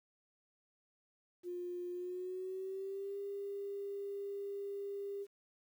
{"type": "tone with pitch glide", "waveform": "sine", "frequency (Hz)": [354.8, 400.6], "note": ["F4", "G4"], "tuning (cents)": [27, 38], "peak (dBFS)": -39, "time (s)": [1.43, 5.27], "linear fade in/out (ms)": 50, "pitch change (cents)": 211, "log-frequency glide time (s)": [1.91, 3.18], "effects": ["11-bit"]}